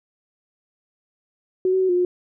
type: tone with pitch steps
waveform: sine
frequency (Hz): 371.2 / 376.9 / 374.7 / 355.7 / 359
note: F#4 / F#4 / F#4 / F4 / F4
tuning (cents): +6 / +32 / +22 / +32 / +48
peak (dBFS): -16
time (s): 1.65-2.05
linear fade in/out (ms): 2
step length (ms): 80
effects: none